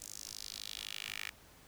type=tone with high-pass filter sweep; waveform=10% pulse; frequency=51.91 Hz; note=G#1; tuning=in tune; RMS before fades=-45 dBFS; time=0-1.3 s; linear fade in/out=10 ms; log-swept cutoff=7100 to 2100 Hz; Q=2.5; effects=pink hiss -60 dBFS RMS until 1.67 s